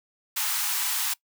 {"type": "high-pass noise", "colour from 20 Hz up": "white", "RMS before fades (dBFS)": -27, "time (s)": [0.36, 1.14], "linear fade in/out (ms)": 10, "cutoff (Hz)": 770, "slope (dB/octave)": 96, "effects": ["noise-tail reverb RT60 0.1 s tail -22 dB re dry"]}